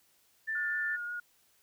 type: tone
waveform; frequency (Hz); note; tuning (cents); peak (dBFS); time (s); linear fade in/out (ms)
sine; 1772; A6; +12; -31; 0.47-0.97; 20
type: tone with vibrato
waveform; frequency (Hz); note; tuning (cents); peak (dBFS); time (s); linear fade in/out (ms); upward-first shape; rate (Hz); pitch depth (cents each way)
sine; 1436; F6; +48; -35; 0.55-1.2; 5; triangle; 5.6; 15
effects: white hiss -68 dBFS RMS until 1.62 s